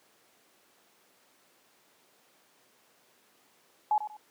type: tone with echo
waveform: sine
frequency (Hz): 847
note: G#5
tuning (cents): +34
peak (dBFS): -22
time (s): 3.91-3.98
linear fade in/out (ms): 2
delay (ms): 94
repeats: 2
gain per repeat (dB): -11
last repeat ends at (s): 4.168
effects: pink hiss -64 dBFS RMS until 4.3 s + high-pass 300 Hz 12 dB/octave